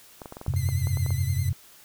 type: clicks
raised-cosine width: 1 ms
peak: -24 dBFS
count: 12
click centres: 0.218 / 0.258 / 0.324 / 0.369 / 0.414 / 0.464 / 0.538 / 0.689 / 0.871 / 0.972 / 1.063 / 1.106 s
type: chord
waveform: sine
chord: F suspended second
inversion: none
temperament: just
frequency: 87.31 / 98.22 / 130.96 Hz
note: F2 / G2 / C3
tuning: 0 / +4 / +2 cents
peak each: -27 dBFS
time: 0.48-1.53 s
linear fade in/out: 0 ms
type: tone with vibrato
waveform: 5% pulse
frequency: 2047 Hz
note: C7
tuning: 38 cents flat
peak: -29 dBFS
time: 0.56-1.49 s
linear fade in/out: 2 ms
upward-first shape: sine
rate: 9.7 Hz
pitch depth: 52 cents each way
effects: white hiss -52 dBFS RMS until 1.84 s